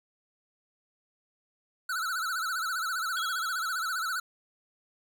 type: tone with vibrato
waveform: square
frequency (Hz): 1400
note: F6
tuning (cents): +4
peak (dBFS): -30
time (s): 1.89-4.2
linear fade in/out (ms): 5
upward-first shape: sine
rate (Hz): 15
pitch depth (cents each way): 140
type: tone with exponential decay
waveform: sine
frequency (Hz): 3322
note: G#7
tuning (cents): 0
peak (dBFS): -33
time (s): 3.17-4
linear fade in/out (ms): 0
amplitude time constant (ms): 180
effects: none